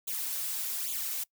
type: noise with flanger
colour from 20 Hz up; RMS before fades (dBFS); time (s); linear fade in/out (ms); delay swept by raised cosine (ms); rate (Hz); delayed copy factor
blue; -34; 0.07-1.24; 10; 0.28 to 4.88; 1.2; +0.8
effects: noise-tail reverb RT60 0.1 s tail -23 dB re dry